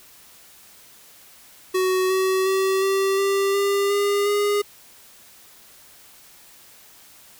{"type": "tone with pitch steps", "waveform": "square", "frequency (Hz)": [372.6, 377.8, 383.1, 388.4, 393.8, 399.3, 404.9, 410.6], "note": ["F#4", "F#4", "G4", "G4", "G4", "G4", "G#4", "G#4"], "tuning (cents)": [12, 36, -40, -16, 8, 32, -44, -20], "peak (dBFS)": -19, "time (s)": [1.74, 4.62], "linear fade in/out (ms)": 10, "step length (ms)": 360, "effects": ["white hiss -49 dBFS RMS until 7.39 s"]}